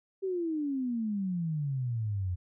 sine exponential sweep, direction down, 392 to 87.31 Hz, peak -29 dBFS, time 0.22-2.36 s, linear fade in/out 20 ms, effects none

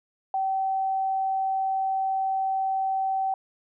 sine tone, 769 Hz, G5, 33 cents flat, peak -23 dBFS, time 0.34-3.34 s, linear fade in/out 2 ms, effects none

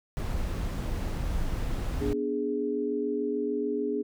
brown noise, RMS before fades -30 dBFS, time 0.17-2.13 s, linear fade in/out 0 ms
sine chord, G# diminished, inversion first, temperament equal, 246.9 / 293.7 / 415.3 Hz, B3 / D4 / G#4, 0 / 0 / 0 cents, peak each -33 / -32 / -29 dBFS, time 2-4.03 s, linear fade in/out 20 ms
effects none

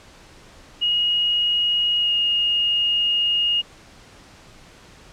sine tone with pitch glide, 2882 to 2854 Hz, F#7 to F7, -46 to +37 cents, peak -17 dBFS, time 0.81-3.62 s, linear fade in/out 20 ms, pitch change -17 cents, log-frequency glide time 1.99-2.12 s, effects pink hiss -47 dBFS RMS until 5.12 s + low-pass 7000 Hz 12 dB/octave

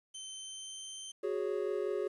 20% pulse tone with pitch glide, 3089 to 3112 Hz, G7 to G7, -26 to -13 cents, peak -37 dBFS, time 0.14-1.12 s, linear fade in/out 10 ms, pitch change +13 cents, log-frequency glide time 0.33-0.82 s
triangle chord, F# suspended second, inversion none, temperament equal, 370 / 415.3 / 554.4 Hz, F#4 / G#4 / C#5, 0 / 0 / 0 cents, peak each -34 / -33 / -38 dBFS, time 1.23-2.08 s, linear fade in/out 10 ms
effects resampled to 24000 Hz + 11-bit

